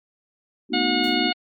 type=chord; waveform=sine; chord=B dominant seventh; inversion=third; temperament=just; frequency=222.2 / 246.9 / 308.7 / 370.4 Hz; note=A3 / B3 / D#4 / F#4; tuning=+17 / 0 / -14 / +2 cents; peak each=-31 / -26 / -26 / -29 dBFS; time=0.69-1.33 s; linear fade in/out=50 ms
type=harmonic tone; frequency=723 Hz; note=F#5; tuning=40 cents flat; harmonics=1 / 2 / 3 / 4 / 5 / 6; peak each=-27 / -31 / -28 / -27 / -30 / -29 dBFS; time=0.73-1.33 s; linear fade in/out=10 ms
type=noise with exponential decay; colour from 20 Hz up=white; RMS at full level=-41 dBFS; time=1.04-1.29 s; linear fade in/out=1 ms; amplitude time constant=53 ms
effects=Opus 48 kbps